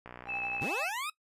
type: click train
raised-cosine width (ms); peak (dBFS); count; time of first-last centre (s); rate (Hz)
0.5; -29; 34; 0.06-0.598; 61.3
type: tone with tremolo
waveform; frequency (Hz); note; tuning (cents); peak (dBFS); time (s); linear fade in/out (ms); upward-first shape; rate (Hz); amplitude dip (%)
triangle; 800; G5; +35; -34; 0.25-0.88; 50; triangle; 11; 80
type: tone with vibrato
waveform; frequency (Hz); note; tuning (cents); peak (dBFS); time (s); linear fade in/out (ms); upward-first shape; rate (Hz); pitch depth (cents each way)
sine; 2610; E7; -18; -33; 0.28-0.9; 20; sine; 12; 16
type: linear sweep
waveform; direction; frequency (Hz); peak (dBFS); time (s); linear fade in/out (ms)
20% pulse; up; 91 to 1293; -29; 0.61-1.1; 5
effects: noise-tail reverb RT60 0.1 s tail -19 dB re dry + resampled to 32000 Hz

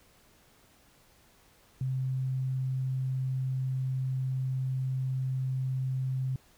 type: tone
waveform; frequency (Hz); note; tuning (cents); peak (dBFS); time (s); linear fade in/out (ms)
sine; 130.81; C3; 0; -28; 1.81-6.36; 2
effects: pink hiss -62 dBFS RMS until 6.57 s

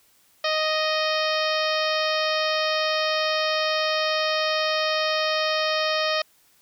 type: harmonic tone with a mistuned harmonic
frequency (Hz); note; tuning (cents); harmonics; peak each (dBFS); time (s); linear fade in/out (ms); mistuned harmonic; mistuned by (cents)
622.3; D#5; 0; 1 / 2 / 3 / 4 / 5 / 6 / 7 / 8 / 9; -25 / -28 / -30 / -31 / -32 / -33 / -33 / -34 / -35; 0.44-6.22; 5; 9; -29
effects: white hiss -60 dBFS RMS until 6.61 s

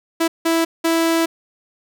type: tone bursts at uneven times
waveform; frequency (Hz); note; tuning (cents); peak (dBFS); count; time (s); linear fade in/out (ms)
sawtooth; 329.6; E4; 0; -11; 3; 0.2-0.28 / 0.45-0.65 / 0.84-1.26; 10
effects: none

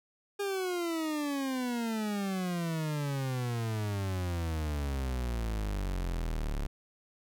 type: exponential sweep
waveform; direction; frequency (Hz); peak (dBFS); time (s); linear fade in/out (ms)
40% pulse; down; 407.9 to 34.65; -30; 0.39-6.67; 10
effects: none

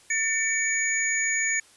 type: tone cluster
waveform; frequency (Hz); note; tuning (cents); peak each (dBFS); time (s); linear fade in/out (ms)
sine; 1798 / 2267 / 6780; A6 / C#7 / G#8; +37 / +38 / +35; -27; 0.1-1.6; 5
effects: white hiss -55 dBFS RMS until 1.76 s + resampled to 24000 Hz

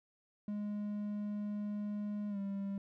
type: tone with pitch glide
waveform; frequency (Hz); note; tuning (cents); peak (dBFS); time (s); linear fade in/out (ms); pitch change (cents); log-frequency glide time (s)
triangle; 207.4 to 197.81; G#3 to G3; -2 to +16; -34; 0.48-2.78; 2; -82; 2.29-2.38
effects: none

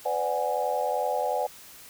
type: chord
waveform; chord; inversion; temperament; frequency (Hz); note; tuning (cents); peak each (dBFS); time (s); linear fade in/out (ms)
sine; G# half-diminished seventh; first; equal with one note detuned; 504.6 / 587.3 / 740 / 830.6; B4 / D5 / F#5 / G#5; +37 / 0 / 0 / 0; -30; 0.05-1.47; 10
effects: white hiss -48 dBFS RMS until 1.89 s

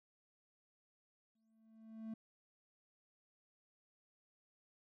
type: tone with exponential growth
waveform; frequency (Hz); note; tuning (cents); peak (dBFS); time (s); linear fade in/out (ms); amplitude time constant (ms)
triangle; 221.9; A3; +15; -39; 1.35-2.14; 5; 170
effects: none

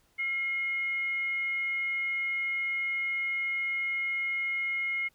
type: tone with frequency modulation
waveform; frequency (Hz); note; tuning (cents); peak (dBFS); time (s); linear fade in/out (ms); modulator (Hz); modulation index
sine; 2148; C7; +45; -28; 0.18-5.09; 20; 791; 0.2
effects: pink hiss -68 dBFS RMS until 5.14 s

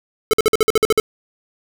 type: tone bursts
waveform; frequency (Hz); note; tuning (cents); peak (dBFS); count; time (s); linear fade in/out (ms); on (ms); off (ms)
square; 436.2; A4; -15; -11; 10; 0.31-0.999; 0; 23; 51
effects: none

